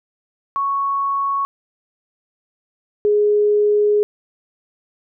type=tone pair in turn; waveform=sine; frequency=1108.7 / 416.6 Hz; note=C#6 / G#4; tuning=0 / +5 cents; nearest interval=octave + perfect fourth; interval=1695 cents; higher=first; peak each=-17 / -12 dBFS; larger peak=second; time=0.56-1.45 / 3.05-4.03 s; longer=second; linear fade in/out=0 ms; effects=none